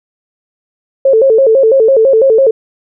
sine tone with vibrato, 489.2 Hz, B4, 16 cents flat, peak -4 dBFS, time 1.05-2.51 s, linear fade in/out 5 ms, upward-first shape square, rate 6 Hz, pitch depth 170 cents each way, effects none

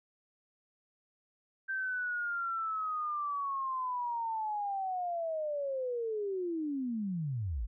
sine linear sweep, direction down, 1568 to 43.65 Hz, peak -32 dBFS, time 1.68-7.67 s, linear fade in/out 20 ms, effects none

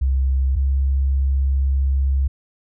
sine tone pair in turn, 66.3 / 67.65 Hz, C2 / C#2, +23 / -42 cents, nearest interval unison, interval 35 cents, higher second, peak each -15 dBFS, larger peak neither, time 0.01-0.56 / 0.56-2.28 s, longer second, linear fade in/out 10 ms, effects none

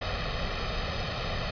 pink noise with comb filter, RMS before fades -31 dBFS, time 0.01-1.51 s, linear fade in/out 10 ms, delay 1.6 ms, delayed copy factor +0.65, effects resampled to 11025 Hz

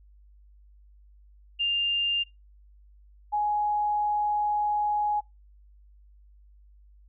sine tone pair in turn, 2800 / 835.1 Hz, F7 / G#5, +4 / +9 cents, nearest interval octave + major sixth, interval 2095 cents, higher first, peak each -23 dBFS, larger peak neither, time 1.59-2.24 / 3.32-5.21 s, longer second, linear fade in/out 20 ms, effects noise-tail reverb RT60 0.2 s tail -23 dB re dry + added 50 Hz sine -52 dBFS peak until 7.08 s

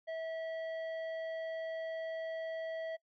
triangle tone with hard clipping, 649 Hz, E5, 27 cents flat, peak -39 dBFS, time 0.07-2.97 s, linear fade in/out 20 ms, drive 15 dB, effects noise-tail reverb RT60 0.1 s tail -26 dB re dry + low-pass 3000 Hz 12 dB/octave

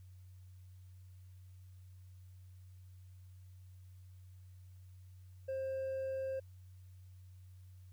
sine tone with hard clipping, 531 Hz, C5, 25 cents sharp, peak -37 dBFS, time 5.48-6.4 s, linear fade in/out 10 ms, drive 2 dB, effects added 92 Hz sine -53 dBFS peak until 7.92 s + white hiss -75 dBFS RMS until 7.92 s

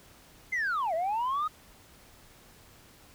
sine linear two-way sweep, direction down then up, 2105 to 626 to 1271 Hz, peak -25 dBFS, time 0.52-1.48 s, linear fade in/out 10 ms, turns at 0.94 s, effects tanh soft clip ceiling -25 dBFS + pink hiss -56 dBFS RMS until 3.14 s

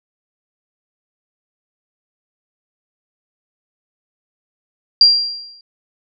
sine tone with exponential decay, 4756 Hz, D8, 21 cents sharp, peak -3 dBFS, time 5.01-5.61 s, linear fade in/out 2 ms, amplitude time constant 130 ms, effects none

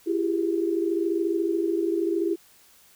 sine tone cluster, 336 / 389.7 / 410.5 Hz, E4 / G4 / G#4, +33 / -10 / -20 cents, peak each -24 / -28 / -30 dBFS, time 0.06-2.36 s, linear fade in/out 20 ms, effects white hiss -56 dBFS RMS until 2.95 s

